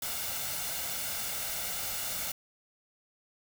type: noise with comb filter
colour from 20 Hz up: white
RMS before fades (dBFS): -35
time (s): 0.02-2.32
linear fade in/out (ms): 5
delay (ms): 1.4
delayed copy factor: +0.55
effects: none